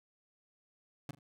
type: tone with echo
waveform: 30% pulse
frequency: 141.1 Hz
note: C#3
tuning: 31 cents sharp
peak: -35 dBFS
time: 1.09-1.11 s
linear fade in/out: 2 ms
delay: 40 ms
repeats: 2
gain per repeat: -14 dB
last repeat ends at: 1.19 s
effects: none